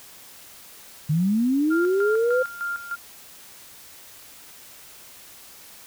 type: linear sweep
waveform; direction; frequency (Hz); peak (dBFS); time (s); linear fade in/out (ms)
sine; up; 144.4 to 518; -18; 1.09-2.43; 10
type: tone with tremolo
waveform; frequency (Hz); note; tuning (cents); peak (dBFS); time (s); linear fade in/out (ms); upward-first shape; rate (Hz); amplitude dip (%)
sine; 1396.9; F6; 0; -25; 1.7-2.96; 20; square; 3.3; 70
effects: white hiss -46 dBFS RMS until 5.86 s